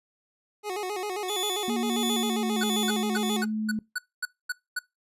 25% pulse tone with vibrato, 392 Hz, G4, in tune, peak -26 dBFS, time 0.63-3.46 s, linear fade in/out 50 ms, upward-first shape square, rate 7.5 Hz, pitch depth 110 cents each way
sawtooth tone with tremolo, 3461 Hz, A7, 29 cents flat, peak -24 dBFS, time 1.28-3.37 s, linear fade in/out 5 ms, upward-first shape triangle, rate 1.5 Hz, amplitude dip 85%
sine tone with pitch glide, 233.1 to 216.2 Hz, A#3 to A3, 0 to -30 cents, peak -26 dBFS, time 1.68-3.79 s, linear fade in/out 2 ms, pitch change -130 cents, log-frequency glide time 2.05-2.69 s
square tone bursts, 1480 Hz, F#6, in tune, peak -27 dBFS, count 9, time 2.61-4.791 s, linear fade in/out 5 ms, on 29 ms, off 240 ms
effects noise-tail reverb RT60 0.2 s tail -22 dB re dry + resampled to 32000 Hz

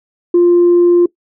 sine tone, 349.2 Hz, F4, in tune, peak -4 dBFS, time 0.34-1.06 s, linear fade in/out 5 ms, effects noise-tail reverb RT60 0.1 s tail -21 dB re dry + tanh soft clip ceiling -3 dBFS

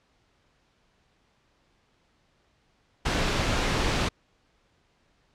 pink noise, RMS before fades -25 dBFS, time 3.05-4.09 s, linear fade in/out 10 ms, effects pink hiss -67 dBFS RMS until 5.34 s + low-pass 5000 Hz 12 dB/octave

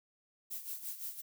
violet noise with tremolo, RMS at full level -40 dBFS, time 0.5-1.22 s, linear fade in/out 20 ms, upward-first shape sine, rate 5.8 Hz, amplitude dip 70%, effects none

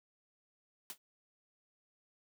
white noise with exponential decay, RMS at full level -39 dBFS, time 0.9-0.98 s, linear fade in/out 1 ms, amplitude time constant 17 ms, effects high-pass 200 Hz 12 dB/octave

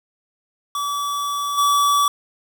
square tone with level steps, 1148 Hz, D6, 40 cents flat, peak -22 / -15 dBFS, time 0.75-2.08 s, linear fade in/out 2 ms, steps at 1.57 s, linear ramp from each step 20 ms, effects 7-bit

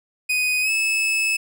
40% pulse tone with pitch glide, 2494 to 2603 Hz, D#7 to E7, +3 to -22 cents, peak -18 dBFS, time 0.29-1.37 s, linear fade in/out 10 ms, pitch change +75 cents, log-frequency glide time 0.62-0.7 s, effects none

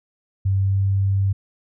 sine tone with pitch glide, 96.9 to 97.8 Hz, G2 to G2, -20 to -4 cents, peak -16 dBFS, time 0.45-1.33 s, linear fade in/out 10 ms, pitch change +16 cents, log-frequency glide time 0.56-0.82 s, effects none

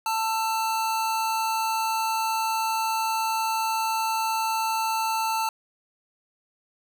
square tone pair together, 890 / 1333.5 Hz, A5 / E6, +20 / +20 cents, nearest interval perfect fifth, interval 700 cents, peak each -25 / -32 dBFS, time 0.06-5.49 s, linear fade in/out 2 ms, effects none

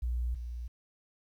sine tone pair in turn, 60.2 / 59.51 Hz, B1 / A#1, -44 / +36 cents, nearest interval unison, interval 20 cents, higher first, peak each -29 / -36 dBFS, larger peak first, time 0.02-0.35 / 0.35-0.68 s, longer neither, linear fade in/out 10 ms, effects 11-bit

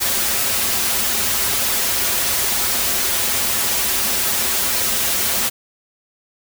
white noise with comb filter, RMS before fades -19 dBFS, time 0-5.5 s, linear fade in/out 20 ms, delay 6.6 ms, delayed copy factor -0.85, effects none

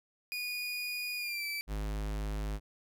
30% pulse tone with pitch glide, 2457 to 2319 Hz, D#7 to D7, -22 to -22 cents, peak -32 dBFS, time 0.32-1.61 s, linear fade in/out 0 ms, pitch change -100 cents, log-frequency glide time 1.17-1.45 s
square tone, 51.91 Hz, G#1, in tune, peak -34 dBFS, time 1.67-2.6 s, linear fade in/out 50 ms
effects none

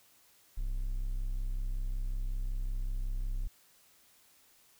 triangle tone, 32.7 Hz, C1, in tune, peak -29 dBFS, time 0.57-3.48 s, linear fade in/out 10 ms, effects white hiss -64 dBFS RMS until 4.79 s

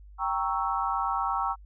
sine chord, G diminished seventh, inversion none, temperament equal, 784 / 932.3 / 1108.7 / 1318.5 Hz, G5 / Bb5 / Db6 / Fb6, 0 / 0 / 0 / 0 cents, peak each -31 dBFS, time 0.18-1.56 s, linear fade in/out 50 ms, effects added 50 Hz sine -46 dBFS peak until 1.65 s

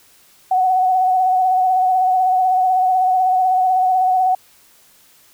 sine tone with vibrato, 744 Hz, F#5, 9 cents sharp, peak -12 dBFS, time 0.51-4.35 s, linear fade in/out 5 ms, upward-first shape sine, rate 16 Hz, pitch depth 32 cents each way, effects white hiss -51 dBFS RMS until 5.33 s

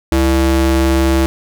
square ring-modulated tone, 130.81 Hz, C3, in tune, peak -8 dBFS, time 0.12-1.26 s, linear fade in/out 0 ms, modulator 201 Hz, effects none

